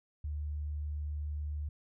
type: tone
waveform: sine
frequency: 74.4 Hz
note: D2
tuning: 23 cents sharp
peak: -34 dBFS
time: 0.24-1.69 s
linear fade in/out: 5 ms
effects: none